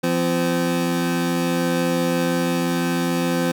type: tone pair together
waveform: 25% pulse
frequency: 171.79 / 257.4 Hz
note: F3 / C4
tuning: -28 / -28 cents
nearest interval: perfect fifth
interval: 700 cents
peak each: -18 dBFS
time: 0.03-3.52 s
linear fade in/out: 10 ms
effects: none